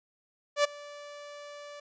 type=tone with ADSR envelope; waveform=sawtooth; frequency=582 Hz; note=D5; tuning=16 cents flat; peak=-16 dBFS; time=0.56-1.8 s; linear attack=83 ms; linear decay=12 ms; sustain=-23 dB; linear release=5 ms; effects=resampled to 16000 Hz